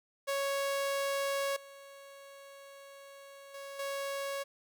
sawtooth tone with level steps, 554.4 Hz, C#5, in tune, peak -27 / -46 / -39 / -31 dBFS, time 0.27-4.44 s, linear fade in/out 20 ms, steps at 1.56 / 3.54 / 3.79 s, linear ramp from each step 5 ms, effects 11-bit

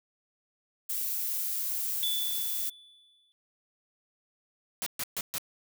violet noise, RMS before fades -32 dBFS, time 0.89-2.7 s, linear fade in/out 10 ms
triangle tone with exponential decay, 3468 Hz, A7, 26 cents flat, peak -26 dBFS, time 2.03-3.32 s, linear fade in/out 0 ms, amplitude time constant 280 ms
white noise bursts, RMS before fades -33 dBFS, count 4, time 4.82-5.382 s, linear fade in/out 0 ms, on 43 ms, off 130 ms
effects none

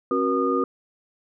sine tone cluster, 269.9 / 370.2 / 477.3 / 1223 Hz, C#4 / F#4 / A#4 / D#6, -46 / +1 / +41 / -30 cents, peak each -25 dBFS, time 0.11-0.64 s, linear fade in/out 2 ms, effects none

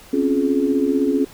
sine chord, Db major seventh, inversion third, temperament equal with one note detuned, 261.6 / 277.2 / 349.2 / 423.8 Hz, C4 / Db4 / F4 / Ab4, 0 / 0 / 0 / +35 cents, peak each -23 / -18 / -24 / -22 dBFS, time 0.13-1.25 s, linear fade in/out 5 ms, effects pink hiss -44 dBFS RMS until 1.33 s

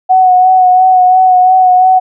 sine tone with vibrato, 740 Hz, F#5, in tune, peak -3 dBFS, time 0.09-2 s, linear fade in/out 20 ms, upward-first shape sine, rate 2.9 Hz, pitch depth 24 cents each way, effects none

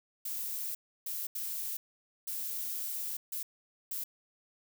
violet noise bursts at uneven times, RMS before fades -37 dBFS, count 6, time 0.25-0.75 / 1.06-1.27 / 1.35-1.77 / 2.27-3.17 / 3.32-3.43 / 3.91-4.04 s, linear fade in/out 5 ms, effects none

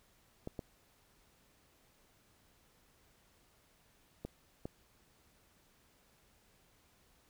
clicks, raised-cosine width 2 ms, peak -27 dBFS, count 4, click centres 0.474 / 0.592 / 4.25 / 4.655 s, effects pink hiss -69 dBFS RMS until 7.29 s

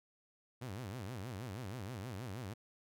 sawtooth tone with vibrato, 110 Hz, A2, in tune, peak -38 dBFS, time 0.61-2.54 s, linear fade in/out 10 ms, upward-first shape sine, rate 6.3 Hz, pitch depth 300 cents each way, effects none

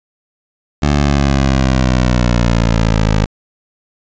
15% pulse exponential sweep, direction down, 73.6 to 52.3 Hz, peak -4 dBFS, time 0.82-3.26 s, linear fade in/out 10 ms, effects resampled to 16000 Hz

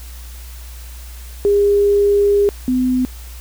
sine tone pair in turn, 405.9 / 253.8 Hz, G#4 / B3, -40 / +47 cents, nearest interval minor sixth, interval 813 cents, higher first, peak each -10 / -13 dBFS, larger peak first, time 1.45-2.49 / 2.68-3.05 s, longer first, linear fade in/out 0 ms, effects added 60 Hz sine -31 dBFS peak until 3.4 s + white hiss -41 dBFS RMS until 3.4 s

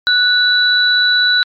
sine tone pair together, 1480 / 3948 Hz, F#6 / B7, 0 / -1 cents, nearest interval octave + perfect fourth, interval 1699 cents, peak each -12 dBFS, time 0.07-1.43 s, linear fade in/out 0 ms, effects MP3 64 kbps

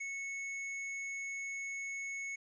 square tone, 2203 Hz, C#7, 11 cents flat, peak -39 dBFS, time 0-2.36 s, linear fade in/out 10 ms, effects resampled to 16000 Hz + 12-bit

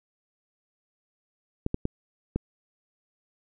clicks, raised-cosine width 3 ms, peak -13 dBFS, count 4, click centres 1.664 / 1.744 / 1.854 / 2.36 s, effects none

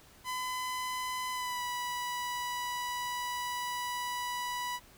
sawtooth tone with pitch glide, 1010 to 981.8 Hz, B5 to B5, +39 to -10 cents, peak -30 dBFS, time 0.24-4.8 s, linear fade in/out 50 ms, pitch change -49 cents, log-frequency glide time 1.32-1.62 s, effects pink hiss -58 dBFS RMS until 4.97 s

